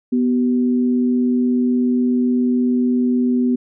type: tone pair together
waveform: sine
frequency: 246.9 / 383.4 Hz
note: B3 / G4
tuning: 0 / -38 cents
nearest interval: minor sixth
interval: 762 cents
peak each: -14 / -25 dBFS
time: 0.12-3.56 s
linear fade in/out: 10 ms
effects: none